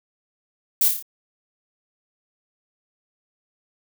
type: noise with echo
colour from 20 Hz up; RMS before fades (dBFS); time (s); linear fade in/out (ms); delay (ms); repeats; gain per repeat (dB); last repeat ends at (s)
violet; -18; 0.81-0.88; 2; 29; 5; -4; 1.025
effects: none